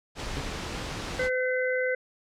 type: noise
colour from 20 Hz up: pink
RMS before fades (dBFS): -34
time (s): 0.15-1.3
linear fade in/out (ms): 50
type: tone with exponential decay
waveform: 20% pulse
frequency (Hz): 138.7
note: C#3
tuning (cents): +1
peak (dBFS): -24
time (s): 0.37-0.56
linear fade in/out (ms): 0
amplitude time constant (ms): 40
type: harmonic tone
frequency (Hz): 509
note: C5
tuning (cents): -48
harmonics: 1 / 3 / 4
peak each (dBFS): -26 / -31 / -32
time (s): 1.19-1.95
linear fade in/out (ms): 5
effects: low-pass 6000 Hz 12 dB/octave

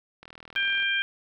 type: click train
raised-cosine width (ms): 0.3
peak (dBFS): -28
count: 25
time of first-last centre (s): 0.23-0.826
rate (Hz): 40.3
type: harmonic tone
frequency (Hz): 794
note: G5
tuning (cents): +22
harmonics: 2 / 3 / 4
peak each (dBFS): -26 / -28 / -29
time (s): 0.56-1.02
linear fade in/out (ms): 0
effects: none

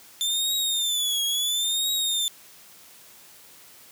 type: tone with vibrato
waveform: sawtooth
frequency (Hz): 3541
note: A7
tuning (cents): +10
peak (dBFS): -20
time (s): 0.21-2.28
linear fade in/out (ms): 0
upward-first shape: triangle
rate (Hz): 0.73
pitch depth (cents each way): 130
effects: white hiss -50 dBFS RMS until 3.91 s + high-pass 80 Hz 12 dB/octave

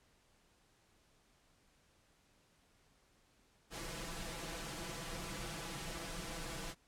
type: noise with comb filter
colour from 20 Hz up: pink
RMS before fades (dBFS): -44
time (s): 3.7-6.75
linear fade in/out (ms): 50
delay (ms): 6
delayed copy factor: +0.85
effects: pink hiss -71 dBFS RMS until 6.87 s + low-pass 10000 Hz 12 dB/octave

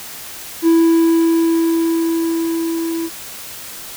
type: tone with level ramp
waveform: triangle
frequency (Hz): 330.5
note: E4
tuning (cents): +5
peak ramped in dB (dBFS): -6 to -17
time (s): 0.62-3.1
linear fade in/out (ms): 50
effects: white hiss -32 dBFS RMS until 3.96 s

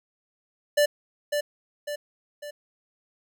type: tone with echo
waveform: square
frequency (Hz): 587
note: D5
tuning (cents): -1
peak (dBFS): -18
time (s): 0.77-0.86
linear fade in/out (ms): 10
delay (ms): 550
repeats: 3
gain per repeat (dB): -6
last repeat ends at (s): 2.51
effects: none

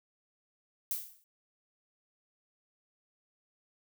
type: noise with exponential decay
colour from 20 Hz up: violet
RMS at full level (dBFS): -31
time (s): 0.91-1.24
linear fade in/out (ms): 1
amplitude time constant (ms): 70
effects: none

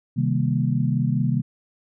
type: chord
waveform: sine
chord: C minor seventh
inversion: none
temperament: equal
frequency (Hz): 130.81 / 155.56 / 196 / 233.1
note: C3 / Eb3 / G3 / Bb3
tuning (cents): 0 / 0 / 0 / 0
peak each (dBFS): -22 / -24 / -27 / -26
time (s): 0.16-1.42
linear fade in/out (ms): 20
effects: none

